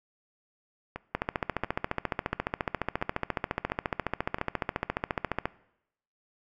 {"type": "two click trains", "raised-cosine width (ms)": 0.5, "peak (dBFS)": [-12, -20], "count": [63, 6], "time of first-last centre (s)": [[1.15, 5.456], [0.96, 4.385]], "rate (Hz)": [14.4, 1.46], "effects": ["noise-tail reverb RT60 0.8 s tail -20 dB re dry"]}